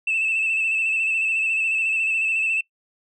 sine tone with vibrato, 2637 Hz, E7, in tune, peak -18 dBFS, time 0.07-2.61 s, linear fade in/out 5 ms, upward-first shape square, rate 14 Hz, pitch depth 29 cents each way, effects noise-tail reverb RT60 0.1 s tail -23 dB re dry + tanh soft clip ceiling -16 dBFS

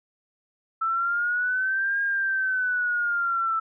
sine linear two-way sweep, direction up then down, 1318.5 to 1623 to 1318.5 Hz, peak -22 dBFS, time 0.81-3.6 s, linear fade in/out 10 ms, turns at 2.01 s, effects none

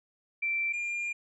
sine / triangle tone pair in turn, 2345 / 2401 Hz, D7 / D7, -3 / +38 cents, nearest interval unison, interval 41 cents, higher second, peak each -27 / -29 dBFS, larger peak first, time 0.42-0.73 / 0.73-1.13 s, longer second, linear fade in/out 10 ms, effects resampled to 22050 Hz

